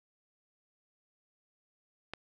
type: click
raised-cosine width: 0.3 ms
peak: -22 dBFS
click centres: 2.136 s
effects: none